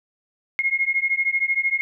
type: beating tone pair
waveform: sine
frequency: 2147 / 2160 Hz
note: C7 / C#7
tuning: +44 / -45 cents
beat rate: 13 Hz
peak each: -22 dBFS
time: 0.59-1.81 s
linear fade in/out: 0 ms
effects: none